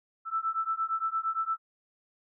sine beating tone pair, 1318.5 / 1327.2 Hz, E6 / E6, 0 / +11 cents, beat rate 8.7 Hz, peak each -31 dBFS, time 0.25-1.58 s, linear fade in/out 50 ms, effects none

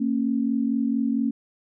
sine tone pair together, 228.8 / 273.2 Hz, A#3 / C#4, -32 / -25 cents, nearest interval minor third, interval 307 cents, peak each -23 / -24 dBFS, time 0-1.31 s, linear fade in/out 10 ms, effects none

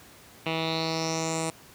10% pulse tone with low-pass filter sweep, 161.8 Hz, E3, 32 cents flat, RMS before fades -29 dBFS, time 0.46-1.5 s, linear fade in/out 2 ms, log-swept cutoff 3000 to 8700 Hz, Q 5.1, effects pink hiss -51 dBFS RMS until 1.74 s + high-pass 80 Hz 12 dB/octave

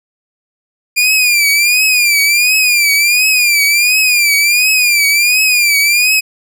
sawtooth tone with vibrato, 2407 Hz, D7, 42 cents sharp, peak -5 dBFS, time 0.96-6.21 s, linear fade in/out 20 ms, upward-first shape triangle, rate 1.4 Hz, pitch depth 120 cents each way, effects none

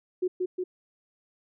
sine tone with echo, 365.5 Hz, F#4, 21 cents flat, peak -23 dBFS, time 0.22-0.28 s, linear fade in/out 10 ms, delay 180 ms, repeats 2, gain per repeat -2 dB, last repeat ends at 0.64 s, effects none

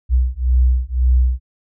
sine beating tone pair, 61.74 / 63.64 Hz, B1 / C2, 0 / -47 cents, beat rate 1.9 Hz, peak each -15 dBFS, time 0.09-1.4 s, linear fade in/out 50 ms, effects none

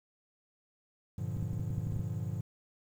triangle chord, G minor seventh, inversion none, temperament equal with one note detuned, 98.4 / 116.54 / 146.83 / 174.61 Hz, G2 / Bb2 / D3 / F3, +7 / 0 / 0 / 0 cents, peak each -36 / -36 / -38 / -40 dBFS, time 1.18-2.41 s, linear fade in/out 5 ms
clicks, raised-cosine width 5 ms, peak -26 dBFS, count 10, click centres 1.369 / 1.427 / 1.532 / 1.596 / 1.705 / 1.781 / 1.87 / 1.923 / 1.963 / 1.994 s
effects 10-bit

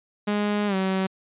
sawtooth tone with pitch glide, 207.2 to 190 Hz, G#3 to F#3, -4 to +46 cents, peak -18 dBFS, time 0.27-1.07 s, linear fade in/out 10 ms, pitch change -150 cents, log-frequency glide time 0.67-0.75 s, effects resampled to 8000 Hz

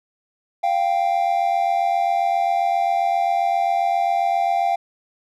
triangle tone pair together, 696.5 / 784 Hz, F5 / G5, -5 / 0 cents, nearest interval major second, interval 205 cents, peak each -18 dBFS, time 0.63-4.76 s, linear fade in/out 10 ms, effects none

